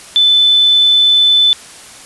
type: tone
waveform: sine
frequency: 3511 Hz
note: A7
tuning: 4 cents flat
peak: -6 dBFS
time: 0.16-1.53 s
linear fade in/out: 0 ms
effects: white hiss -35 dBFS RMS until 2.05 s + resampled to 24000 Hz